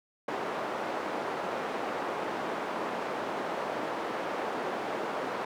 white band-pass noise, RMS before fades -34 dBFS, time 0.28-5.45 s, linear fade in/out 5 ms, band 300 to 910 Hz, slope 12 dB/octave, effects none

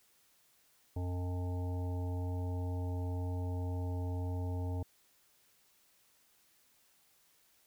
harmonic tone with a mistuned harmonic, 89.9 Hz, F#2, 49 cents flat, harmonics 1 / 3 / 5 / 7 / 9 / 10, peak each -34 / -44 / -48 / -51 / -53 / -54 dBFS, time 0.96-4.83 s, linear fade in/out 5 ms, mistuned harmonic 10, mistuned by -16 cents, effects white hiss -69 dBFS RMS until 7.66 s

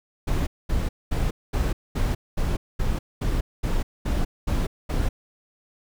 brown noise bursts, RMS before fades -23 dBFS, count 12, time 0.27-5.09 s, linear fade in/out 10 ms, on 200 ms, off 220 ms, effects none

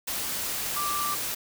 sine tone in noise, 1174.7 Hz, D6, in tune, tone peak -28 dBFS, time 0.76-1.15 s, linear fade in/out 10 ms, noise white, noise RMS -31 dBFS, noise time 0.07-1.35 s, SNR 0 dB, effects none

